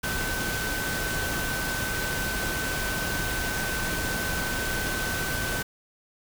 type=tone in noise; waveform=sine; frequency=1526 Hz; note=G6; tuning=47 cents flat; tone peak=-31 dBFS; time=0.03-5.63 s; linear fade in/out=10 ms; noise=pink; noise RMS=-30 dBFS; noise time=0.03-5.63 s; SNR=-4 dB; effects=none